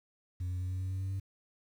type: tone with pitch steps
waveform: sine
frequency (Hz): 89.7 / 90.69 / 91.69 / 92.7 / 93.73 / 94.76 / 95.81 / 96.86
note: F2 / F#2 / F#2 / F#2 / F#2 / F#2 / G2 / G2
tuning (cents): +47 / -34 / -15 / +4 / +23 / +42 / -39 / -20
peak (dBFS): -30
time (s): 0.4-1.2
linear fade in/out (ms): 10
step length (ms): 100
effects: tanh soft clip ceiling -32 dBFS + 10-bit